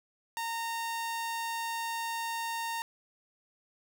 sawtooth tone, 920 Hz, A#5, 23 cents flat, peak -29 dBFS, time 0.37-2.82 s, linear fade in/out 0 ms, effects none

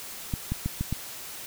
clicks, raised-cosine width 5 ms, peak -15 dBFS, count 5, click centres 0.338 / 0.52 / 0.66 / 0.81 / 0.926 s, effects white hiss -40 dBFS RMS until 1.46 s

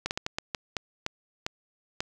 slowing click train, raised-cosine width 0.2 ms, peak -12 dBFS, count 10, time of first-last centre 0.06-2.005 s, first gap 49 ms, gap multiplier 1.35, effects none

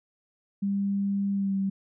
sine tone with pitch glide, 198.9 to 194.58 Hz, G3 to G3, +25 to -13 cents, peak -24 dBFS, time 0.62-1.7 s, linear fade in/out 10 ms, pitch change -38 cents, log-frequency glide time 1.33-1.55 s, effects none

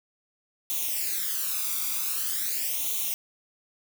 blue noise with flanger, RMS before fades -29 dBFS, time 0.7-3.14 s, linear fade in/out 0 ms, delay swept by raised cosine 0.3 to 0.85 ms, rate 0.45 Hz, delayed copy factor +0.8, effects none

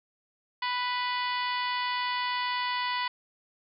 harmonic tone, 494.1 Hz, B4, 1 cent sharp, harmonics 2 / 3 / 4 / 5 / 6 / 7 / 8 / 9 / 10, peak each -30 / -41 / -34 / -41 / -38 / -40 / -48 / -40 / -49 dBFS, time 0.62-3.08 s, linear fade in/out 5 ms, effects none

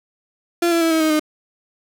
35% pulse tone with pitch steps, 343.3 / 335.7 / 328.2 / 320.9 / 313.7 / 306.7 Hz, F4 / E4 / E4 / E4 / D#4 / D#4, -30 / +32 / -8 / -46 / +14 / -25 cents, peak -13 dBFS, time 0.62-1.196 s, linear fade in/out 5 ms, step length 96 ms, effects none

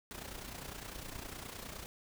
pink noise with amplitude modulation, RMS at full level -43 dBFS, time 0.11-1.86 s, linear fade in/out 0 ms, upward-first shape sine, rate 29.8 Hz, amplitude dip 65%, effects none

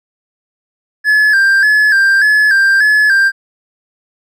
triangle tone with vibrato, 1646 Hz, G#6, 16 cents flat, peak -5 dBFS, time 1.04-3.32 s, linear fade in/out 50 ms, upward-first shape square, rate 1.7 Hz, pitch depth 66 cents each way, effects none

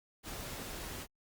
pink noise, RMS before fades -43 dBFS, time 0.23-1.07 s, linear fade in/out 50 ms, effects Opus 48 kbps

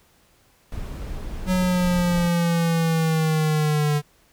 brown noise, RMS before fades -31 dBFS, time 0.72-2.28 s, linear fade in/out 2 ms
square linear sweep, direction down, 185 to 146.83 Hz, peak -19 dBFS, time 1.46-4.02 s, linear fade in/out 50 ms
effects pink hiss -59 dBFS RMS until 4.32 s

